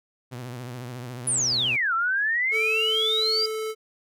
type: tone with vibrato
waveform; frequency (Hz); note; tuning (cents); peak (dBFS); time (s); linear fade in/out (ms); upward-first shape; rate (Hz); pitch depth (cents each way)
sawtooth; 123.47; B2; 0; -30; 0.31-1.77; 20; triangle; 14; 97
type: exponential two-way sweep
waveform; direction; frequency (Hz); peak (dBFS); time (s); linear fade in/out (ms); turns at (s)
sine; down then up; 10230 to 1315 to 4891; -21; 1.27-3.46; 5; 1.94
type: tone with pitch glide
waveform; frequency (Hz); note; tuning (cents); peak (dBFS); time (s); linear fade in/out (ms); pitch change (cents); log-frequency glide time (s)
square; 440 to 437.2; A4 to A4; 0 to -11; -28; 2.51-3.75; 50; -11; 2.88-3.42
effects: none